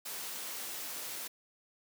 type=high-pass noise; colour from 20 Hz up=white; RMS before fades=-41 dBFS; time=0.05-1.28 s; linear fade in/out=10 ms; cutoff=210 Hz; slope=12 dB/octave; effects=none